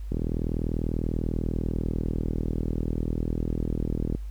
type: click train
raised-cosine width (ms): 3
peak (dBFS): -15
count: 163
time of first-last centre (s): 0.12-4.15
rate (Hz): 40.2
effects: added 50 Hz sine -32 dBFS peak until 4.3 s + pink hiss -60 dBFS RMS until 4.3 s